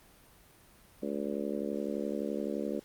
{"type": "harmonic tone", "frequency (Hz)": 71.7, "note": "D2", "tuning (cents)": -41, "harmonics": [3, 4, 5, 6, 7, 8], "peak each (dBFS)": [-37, -38, -39, -40, -40, -41], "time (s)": [1.02, 2.8], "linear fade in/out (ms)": 10, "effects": ["pink hiss -59 dBFS RMS until 2.84 s", "Opus 32 kbps"]}